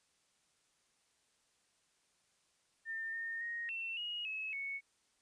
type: tone with pitch steps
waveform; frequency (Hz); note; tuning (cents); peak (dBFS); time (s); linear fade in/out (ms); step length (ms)
sine; 1803 / 1828 / 1869 / 2696 / 2883 / 2581 / 2214; A6 / A#6 / A#6 / E7 / F#7 / E7 / C#7; +42 / -34 / +4 / +38 / -46 / -37 / -3; -38; 2.85-4.81; 50; 280
effects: white hiss -75 dBFS RMS until 5.21 s + resampled to 22050 Hz